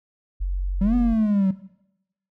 sine tone, 46.25 Hz, F#1, in tune, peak -21 dBFS, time 0.4-1.15 s, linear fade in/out 20 ms
triangle exponential two-way sweep, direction up then down, 187 to 246.9 to 187 Hz, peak -15 dBFS, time 0.81-1.51 s, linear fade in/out 5 ms, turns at 0.95 s
effects noise-tail reverb RT60 0.8 s tail -17 dB re dry + tanh soft clip ceiling -8 dBFS

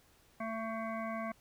harmonic tone with a mistuned harmonic, 223.5 Hz, A3, 27 cents sharp, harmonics 1 / 3 / 5 / 7 / 9 / 10, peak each -40 / -40 / -42 / -49 / -49 / -51 dBFS, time 0.4-1.32 s, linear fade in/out 5 ms, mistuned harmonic 9, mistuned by +25 cents, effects pink hiss -66 dBFS RMS until 1.4 s

